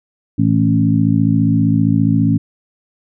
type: harmonic tone with a mistuned harmonic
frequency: 55 Hz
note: A1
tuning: in tune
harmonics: 2 / 3 / 4 / 5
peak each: -16 / -16 / -16 / -16 dBFS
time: 0.38-2.38 s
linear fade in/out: 10 ms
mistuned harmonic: 2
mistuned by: +20 cents
effects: none